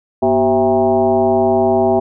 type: tone with frequency modulation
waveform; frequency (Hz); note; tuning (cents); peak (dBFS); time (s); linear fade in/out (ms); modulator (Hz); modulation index
sine; 520; C5; -11; -10; 0.22-2; 10; 140; 2.1
effects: none